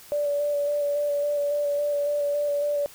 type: tone with vibrato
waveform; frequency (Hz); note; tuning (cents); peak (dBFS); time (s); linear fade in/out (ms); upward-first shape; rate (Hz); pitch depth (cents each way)
sine; 580; D5; -22; -22; 0.12-2.86; 0; square; 3.6; 14
effects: white hiss -48 dBFS RMS until 2.94 s